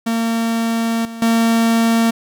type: tone with level steps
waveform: 45% pulse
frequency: 228.5 Hz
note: A#3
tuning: 34 cents flat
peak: -16 / -28 / -12 dBFS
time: 0.06-2.11 s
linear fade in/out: 10 ms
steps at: 1.05 / 1.22 s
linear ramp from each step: 2 ms
effects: none